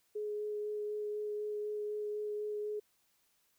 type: tone with vibrato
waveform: sine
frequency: 420 Hz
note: G#4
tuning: 19 cents sharp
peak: -35 dBFS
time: 0.15-2.8 s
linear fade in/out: 10 ms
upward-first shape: sine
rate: 4 Hz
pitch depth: 9 cents each way
effects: white hiss -74 dBFS RMS until 3.58 s